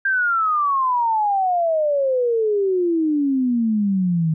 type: exponential sweep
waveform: sine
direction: down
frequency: 1601 to 155.56 Hz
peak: -16 dBFS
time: 0.05-4.34 s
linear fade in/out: 5 ms
effects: none